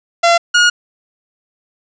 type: tone pair in turn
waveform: sawtooth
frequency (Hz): 683 / 1438.5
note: F5 / F#6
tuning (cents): -39 / -49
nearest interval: octave + minor second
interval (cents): 1290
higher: second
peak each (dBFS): -4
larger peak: neither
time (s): 0.23-0.38 / 0.54-0.7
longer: second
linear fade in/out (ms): 10
effects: resampled to 16000 Hz + 7-bit